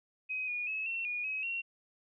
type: tone with pitch steps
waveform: sine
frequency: 2523 / 2447 / 2580 / 2711 / 2446 / 2551 / 2736 Hz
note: D#7 / D#7 / E7 / E7 / D#7 / D#7 / F7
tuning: +23 / -29 / -38 / +48 / -30 / +43 / -36 cents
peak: -33 dBFS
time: 0.29-1.62 s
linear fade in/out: 20 ms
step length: 190 ms
effects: none